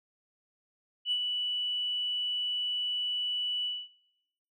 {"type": "tone with ADSR envelope", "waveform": "sine", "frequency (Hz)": 2960, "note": "F#7", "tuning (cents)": 0, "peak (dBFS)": -24, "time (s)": [1.05, 3.88], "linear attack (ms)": 65, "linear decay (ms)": 69, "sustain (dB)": -5, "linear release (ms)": 230, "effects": ["noise-tail reverb RT60 0.9 s tail -19 dB re dry", "tanh soft clip ceiling -20 dBFS"]}